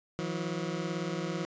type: beating tone pair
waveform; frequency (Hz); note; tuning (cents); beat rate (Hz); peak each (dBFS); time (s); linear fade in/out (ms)
20% pulse; 162.2 / 180.2; E3 / F#3; -28 / -45; 18; -30; 0.19-1.45; 0
effects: resampled to 16000 Hz